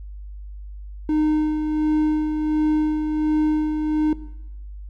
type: tone with tremolo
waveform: triangle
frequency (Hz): 306.8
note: D#4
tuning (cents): -24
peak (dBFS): -14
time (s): 1.09-4.13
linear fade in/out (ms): 2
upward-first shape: sine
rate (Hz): 1.4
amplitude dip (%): 45
effects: noise-tail reverb RT60 0.9 s tail -17 dB re dry + added 50 Hz sine -33 dBFS peak until 4.89 s